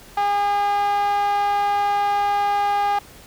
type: tone with band-pass filter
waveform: 5% pulse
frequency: 406.6 Hz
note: G#4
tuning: 37 cents flat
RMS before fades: -20 dBFS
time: 0.17-2.99 s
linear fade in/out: 5 ms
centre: 860 Hz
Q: 5.4
effects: pink hiss -45 dBFS RMS until 3.26 s